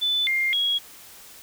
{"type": "tone with pitch steps", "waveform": "sine", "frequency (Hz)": [3500, 2113, 3315], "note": ["A7", "C7", "G#7"], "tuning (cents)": [-10, 16, -4], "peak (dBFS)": -20, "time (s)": [0.01, 0.79], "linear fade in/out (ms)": 20, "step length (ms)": 260, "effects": ["white hiss -46 dBFS RMS until 1.42 s"]}